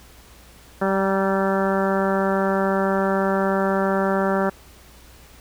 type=harmonic tone with a mistuned harmonic; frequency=194 Hz; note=G3; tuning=18 cents flat; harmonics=1 / 2 / 3 / 4 / 5 / 6 / 7 / 8 / 9; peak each=-23 / -24 / -24 / -28 / -30 / -32 / -29 / -33 / -34 dBFS; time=0.81-4.5 s; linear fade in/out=10 ms; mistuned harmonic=5; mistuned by=-30 cents; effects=added 60 Hz sine -49 dBFS peak until 5.4 s + pink hiss -49 dBFS RMS until 5.4 s